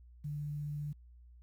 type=tone with quantisation; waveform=sine; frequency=147.5 Hz; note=D3; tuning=8 cents sharp; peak=-36 dBFS; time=0.24-0.93 s; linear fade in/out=10 ms; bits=11; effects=added 60 Hz sine -54 dBFS peak until 1.42 s